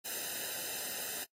white noise with comb filter, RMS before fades -39 dBFS, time 0.04-1.25 s, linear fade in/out 20 ms, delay 0.89 ms, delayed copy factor -1, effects noise-tail reverb RT60 0.1 s tail -21 dB re dry + AAC 48 kbps

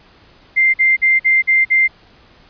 sine tone bursts, 2093 Hz, C7, in tune, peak -9 dBFS, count 6, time 0.56-1.88 s, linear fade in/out 20 ms, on 180 ms, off 48 ms, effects pink hiss -48 dBFS RMS until 2.49 s + resampled to 11025 Hz

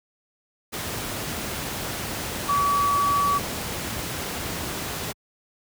sine tone in noise, 1140 Hz, C#6, 48 cents sharp, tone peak -19 dBFS, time 2.48-3.39 s, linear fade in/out 20 ms, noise pink, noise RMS -30 dBFS, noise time 0.72-5.13 s, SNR +8 dB, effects high-pass 60 Hz 12 dB/octave

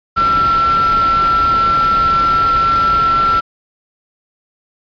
sine tone in noise, 1349 Hz, E6, 40 cents sharp, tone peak -10 dBFS, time 0.16-3.41 s, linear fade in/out 20 ms, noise pink, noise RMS -23 dBFS, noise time 0.16-3.41 s, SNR +10 dB, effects resampled to 11025 Hz

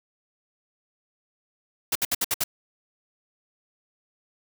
white noise bursts, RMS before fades -24 dBFS, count 6, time 1.92-2.439 s, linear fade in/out 5 ms, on 34 ms, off 63 ms, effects none

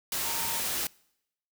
sine tone in noise, 920 Hz, A#5, 23 cents flat, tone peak -39 dBFS, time 0.25-0.59 s, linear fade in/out 2 ms, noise white, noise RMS -31 dBFS, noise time 0.12-0.87 s, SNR -11 dB, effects noise-tail reverb RT60 0.8 s tail -25 dB re dry

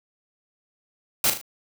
white noise with echo, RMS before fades -20 dBFS, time 1.24-1.3 s, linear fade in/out 2 ms, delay 38 ms, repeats 3, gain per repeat -7 dB, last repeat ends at 1.414 s, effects none

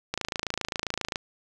click train, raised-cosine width 0.2 ms, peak -11 dBFS, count 29, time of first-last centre 0.14-1.158 s, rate 27.5 Hz, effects none

